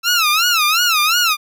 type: tone with vibrato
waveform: 15% pulse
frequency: 1318.5 Hz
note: E6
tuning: in tune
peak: -6 dBFS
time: 0.03-1.37 s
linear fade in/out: 50 ms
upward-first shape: sine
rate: 2.8 Hz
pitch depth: 170 cents each way
effects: none